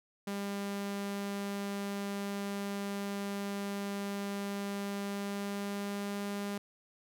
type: tone with pitch glide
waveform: sawtooth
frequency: 200.3 to 202 Hz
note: G3 to G#3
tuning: +38 to -48 cents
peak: -31 dBFS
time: 0.27-6.58 s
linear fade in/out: 5 ms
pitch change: +14 cents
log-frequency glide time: 4.98-6.22 s
effects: none